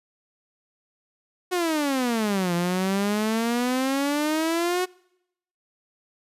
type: exponential two-way sweep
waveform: sawtooth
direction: down then up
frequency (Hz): 370 to 171.1 to 370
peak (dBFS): -18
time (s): 1.51-4.86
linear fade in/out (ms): 20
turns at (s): 2.54
effects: noise-tail reverb RT60 0.8 s tail -25 dB re dry + resampled to 32000 Hz